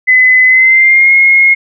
sine tone with pitch glide, 2021 to 2154 Hz, B6 to C7, +39 to +50 cents, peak -3 dBFS, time 0.07-1.55 s, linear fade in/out 20 ms, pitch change +111 cents, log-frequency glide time 0.45-1.13 s, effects none

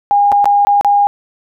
sine tone with dropouts, 813 Hz, G#5, 37 cents flat, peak -7 dBFS, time 0.11-1.07 s, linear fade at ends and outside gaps 0 ms, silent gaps 0.318-0.324 / 0.444-0.456 / 0.65-0.67 / 0.811-0.847 s, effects none

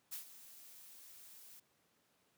blue noise with ADSR envelope, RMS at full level -43 dBFS, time 0.11-1.6 s, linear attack 22 ms, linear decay 110 ms, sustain -14 dB, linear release 8 ms, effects pink hiss -75 dBFS RMS until 2.37 s + high-pass 150 Hz 12 dB/octave

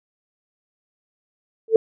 sine tone with exponential growth, 446.5 Hz, A4, 25 cents sharp, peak -4 dBFS, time 1.68-1.76 s, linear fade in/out 2 ms, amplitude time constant 17 ms, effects none

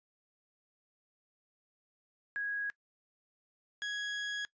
sine / 30% pulse tone pair in turn, 1654 / 1663.6 Hz, G#6 / G#6, -8 / +2 cents, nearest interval unison, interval 10 cents, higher second, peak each -33 / -32 dBFS, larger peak second, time 2.36-2.7 / 3.82-4.45 s, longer second, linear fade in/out 0 ms, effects noise-tail reverb RT60 0.1 s tail -20 dB re dry + resampled to 16000 Hz

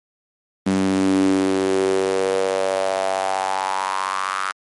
sawtooth tone with high-pass filter sweep, 95.5 Hz, G2, 45 cents flat, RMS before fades -20 dBFS, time 0.66-4.52 s, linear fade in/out 10 ms, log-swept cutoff 220 to 1300 Hz, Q 5.1, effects MP3 48 kbps

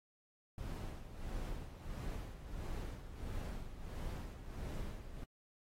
brown noise with tremolo, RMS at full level -41 dBFS, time 0.58-5.24 s, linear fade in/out 2 ms, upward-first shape sine, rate 1.5 Hz, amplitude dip 65%, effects AAC 48 kbps

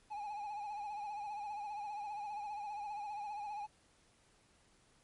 triangle tone with vibrato, 830.6 Hz, G#5, in tune, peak -38 dBFS, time 0.1-3.67 s, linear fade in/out 20 ms, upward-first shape sine, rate 15 Hz, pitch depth 57 cents each way, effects pink hiss -69 dBFS RMS until 5.03 s + MP3 48 kbps

